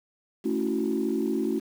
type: chord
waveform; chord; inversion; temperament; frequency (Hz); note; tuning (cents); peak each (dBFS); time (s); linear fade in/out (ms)
sine; F# minor seventh; first; equal; 220 / 277.2 / 329.6 / 370; A3 / C#4 / E4 / F#4; 0 / 0 / 0 / 0; -29; 0.44-1.6; 20
effects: tanh soft clip ceiling -16 dBFS + 8-bit